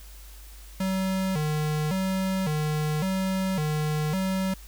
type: tone with vibrato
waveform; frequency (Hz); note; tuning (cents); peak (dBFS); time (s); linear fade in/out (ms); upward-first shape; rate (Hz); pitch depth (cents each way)
square; 170; F3; -46; -25; 0.8-4.54; 5; square; 0.9; 190
effects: added 50 Hz sine -43 dBFS peak until 4.67 s + white hiss -51 dBFS RMS until 4.67 s